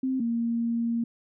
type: tone pair in turn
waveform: sine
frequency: 261.6 / 232.7 Hz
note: C4 / A#3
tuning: 0 / -3 cents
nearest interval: major second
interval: 203 cents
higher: first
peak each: -24 dBFS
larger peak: neither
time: 0.03-0.2 / 0.2-1.04 s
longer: second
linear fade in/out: 5 ms
effects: none